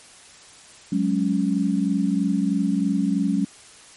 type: chord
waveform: sine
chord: F# suspended second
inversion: none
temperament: just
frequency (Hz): 185 / 208.1 / 277.5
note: F#3 / G#3 / C#4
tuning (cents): 0 / +4 / +2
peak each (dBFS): -23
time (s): 0.92-3.45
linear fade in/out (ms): 5
effects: white hiss -47 dBFS RMS until 3.96 s + MP3 48 kbps